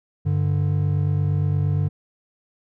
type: tone pair together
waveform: triangle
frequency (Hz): 98.2 / 146.83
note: G2 / D3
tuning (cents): +4 / 0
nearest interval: perfect fifth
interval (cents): 696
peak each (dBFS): -19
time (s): 0.25-1.89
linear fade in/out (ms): 20
effects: none